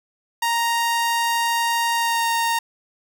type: tone with pitch glide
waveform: sawtooth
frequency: 932.3 to 924.8 Hz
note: A#5 to A#5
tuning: 0 to -14 cents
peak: -15 dBFS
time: 0.42-2.59 s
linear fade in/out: 5 ms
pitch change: -14 cents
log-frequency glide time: 1.94-2.25 s
effects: none